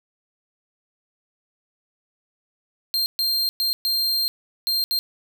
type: tone bursts at uneven times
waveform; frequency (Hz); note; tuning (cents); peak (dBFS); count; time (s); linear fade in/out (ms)
45% pulse; 4186; C8; 0; -19; 6; 2.94-3.06 / 3.19-3.49 / 3.6-3.73 / 3.85-4.28 / 4.67-4.84 / 4.91-4.99; 0
effects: none